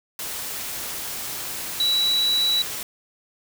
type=tone in noise; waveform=sine; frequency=3922 Hz; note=B7; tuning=13 cents flat; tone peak=-18 dBFS; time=1.8-2.62 s; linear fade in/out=2 ms; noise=white; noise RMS=-31 dBFS; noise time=0.19-2.83 s; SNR=+10 dB; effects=none